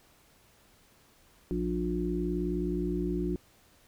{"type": "harmonic tone", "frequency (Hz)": 59.4, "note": "A#1", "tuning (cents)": 33, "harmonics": [1, 3, 5, 6], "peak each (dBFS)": [-35, -33, -34, -33], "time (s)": [1.51, 3.36], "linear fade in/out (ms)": 0, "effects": ["pink hiss -62 dBFS RMS until 3.87 s"]}